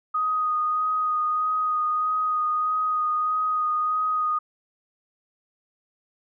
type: tone with vibrato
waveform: sine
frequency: 1244.5 Hz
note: D#6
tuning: in tune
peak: -21 dBFS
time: 0.14-4.39 s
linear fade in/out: 10 ms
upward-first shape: sine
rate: 1.6 Hz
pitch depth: 15 cents each way
effects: none